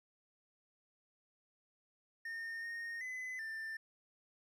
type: tone with pitch steps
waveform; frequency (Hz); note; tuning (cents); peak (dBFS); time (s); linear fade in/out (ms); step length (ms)
triangle; 1828 / 1850 / 2019 / 1784; A#6 / A#6 / B6 / A6; -34 / -14 / +38 / +23; -39; 2.25-3.77; 5; 380
effects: none

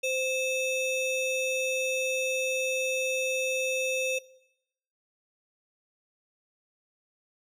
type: ring-modulated tone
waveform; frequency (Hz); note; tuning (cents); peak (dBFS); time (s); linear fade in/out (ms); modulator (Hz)
square; 1569; G6; +1; -24; 0.03-4.19; 10; 1050
effects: noise-tail reverb RT60 0.8 s tail -19 dB re dry + low-pass 11000 Hz 12 dB/octave

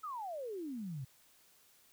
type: exponential sweep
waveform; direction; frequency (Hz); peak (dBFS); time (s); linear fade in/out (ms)
sine; down; 1318.5 to 123.47; -39; 0.03-1.05; 10
effects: white hiss -66 dBFS RMS until 1.92 s

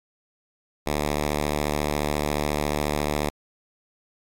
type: tone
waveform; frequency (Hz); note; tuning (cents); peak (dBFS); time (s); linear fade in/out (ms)
5% pulse; 74.2; D2; +18; -12; 0.86-3.3; 10
effects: AAC 64 kbps

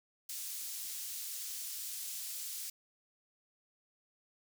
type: high-pass noise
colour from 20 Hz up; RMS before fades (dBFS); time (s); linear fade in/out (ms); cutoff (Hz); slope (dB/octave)
pink; -42; 0.29-2.7; 5; 5900; 12
effects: none

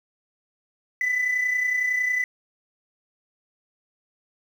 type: tone pair together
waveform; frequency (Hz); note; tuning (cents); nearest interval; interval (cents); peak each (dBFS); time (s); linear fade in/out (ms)
sine; 1969.1 / 2000; B6 / B6; -6 / +21; unison; 27; -27 / -20; 1.01-2.24; 2
effects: tanh soft clip ceiling -18 dBFS + 8-bit

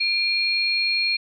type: tone pair together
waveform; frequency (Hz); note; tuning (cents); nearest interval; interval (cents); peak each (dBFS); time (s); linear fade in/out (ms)
sine; 2392 / 4262; D7 / C8; +31 / +31; minor seventh; 1000; -22 / -22; 0-1.17; 10
effects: none

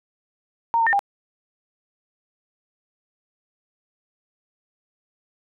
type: tone with pitch steps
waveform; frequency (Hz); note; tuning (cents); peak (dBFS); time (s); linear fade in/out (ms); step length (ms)
sine; 925 / 910 / 1814 / 801; A#5 / A#5 / A#6 / G5; -14 / -42 / -48 / +37; -16; 0.74-0.992; 0; 63
effects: none

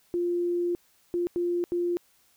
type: tone bursts at uneven times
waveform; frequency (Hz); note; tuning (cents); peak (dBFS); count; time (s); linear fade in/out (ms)
sine; 349.2; F4; 0; -24; 4; 0.14-0.75 / 1.14-1.27 / 1.36-1.64 / 1.72-1.97; 0
effects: white hiss -64 dBFS RMS until 2.36 s

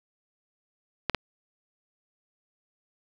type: clicks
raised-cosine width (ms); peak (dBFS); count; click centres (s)
0.3; -8; 2; 1.097 / 1.147
effects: none

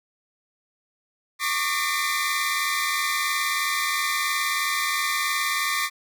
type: tone cluster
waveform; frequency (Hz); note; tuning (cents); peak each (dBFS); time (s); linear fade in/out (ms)
sawtooth; 1110 / 1193 / 1819 / 2028 / 2367; C#6 / D6 / A#6 / B6 / D7; +2 / +27 / -43 / +45 / +13; -26 / -25 / -26 / -25 / -29; 1.39-5.9; 50
effects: none

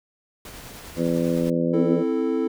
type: noise with tremolo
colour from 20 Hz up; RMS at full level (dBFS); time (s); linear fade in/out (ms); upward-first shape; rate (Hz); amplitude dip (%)
pink; -39; 0.45-1.5; 2; triangle; 10; 30
type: harmonic tone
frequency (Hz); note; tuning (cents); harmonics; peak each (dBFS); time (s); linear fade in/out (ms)
84.3; E2; +39; 2 / 3 / 4 / 5 / 6 / 7; -25 / -24 / -27 / -34 / -26 / -32; 0.96-2.04; 50
type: chord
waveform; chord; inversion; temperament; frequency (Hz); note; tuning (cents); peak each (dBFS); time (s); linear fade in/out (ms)
triangle; A minor; first; equal; 261.6 / 329.6 / 440; C4 / E4 / A4; 0 / 0 / 0; -23; 1.73-2.48; 10
effects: none

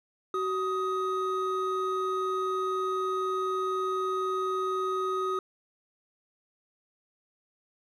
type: tone pair together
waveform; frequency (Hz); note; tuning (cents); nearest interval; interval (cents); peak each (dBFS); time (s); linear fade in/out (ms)
triangle; 377 / 1253; F#4 / D#6; +32 / +12; octave + major sixth; 2080; -28; 0.34-5.39; 2
effects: none

